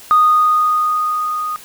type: tone with level ramp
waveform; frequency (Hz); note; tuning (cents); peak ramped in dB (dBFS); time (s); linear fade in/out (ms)
sine; 1237; D#6; -10; -6 to -19; 0.11-1.56; 0
effects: tanh soft clip ceiling -3 dBFS + white hiss -39 dBFS RMS until 1.64 s